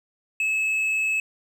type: tone with hard clipping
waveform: sine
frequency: 2592 Hz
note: E7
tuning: 30 cents flat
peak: -22 dBFS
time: 0.4-1.2 s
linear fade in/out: 2 ms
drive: 3 dB
effects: none